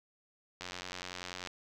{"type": "click train", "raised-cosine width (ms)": 0.2, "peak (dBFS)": -23, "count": 79, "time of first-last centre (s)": [0.61, 1.473], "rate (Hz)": 90.4, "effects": []}